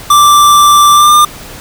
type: tone with pitch glide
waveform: square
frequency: 1174.7 to 1199.4 Hz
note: D6 to D6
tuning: 0 to +36 cents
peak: -3 dBFS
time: 0.1-1.25 s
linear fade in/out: 5 ms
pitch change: +36 cents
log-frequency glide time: 0.93-1.12 s
effects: pink hiss -29 dBFS RMS until 1.6 s